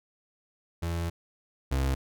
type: tone pair in turn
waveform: 35% pulse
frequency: 84.5 / 66.91 Hz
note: E2 / C2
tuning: +43 / +39 cents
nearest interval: major third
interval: 404 cents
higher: first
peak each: -27 / -23 dBFS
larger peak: second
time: 0.82-1.1 / 1.71-1.95 s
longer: first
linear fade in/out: 10 ms
effects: none